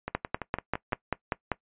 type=two click trains; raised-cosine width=0.5 ms; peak=-17 / -11 dBFS; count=6 / 8; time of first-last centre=0.08-0.923 / 0.15-1.517 s; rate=5.93 / 5.12 Hz; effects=noise-tail reverb RT60 0.1 s tail -20 dB re dry + resampled to 8000 Hz